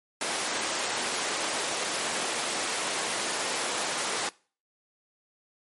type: high-pass noise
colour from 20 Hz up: pink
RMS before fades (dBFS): -30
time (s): 0.21-4.29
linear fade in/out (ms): 2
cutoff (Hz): 420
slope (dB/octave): 12
effects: noise-tail reverb RT60 0.4 s tail -23 dB re dry + MP3 48 kbps